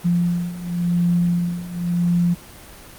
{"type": "beating tone pair", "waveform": "sine", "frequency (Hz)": [173.4, 174.32], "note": ["F3", "F3"], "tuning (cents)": [-12, -3], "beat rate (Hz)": 0.92, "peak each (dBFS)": [-22, -19], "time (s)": [0.04, 2.35], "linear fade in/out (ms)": 20, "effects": ["pink hiss -41 dBFS RMS until 2.98 s", "Opus 24 kbps"]}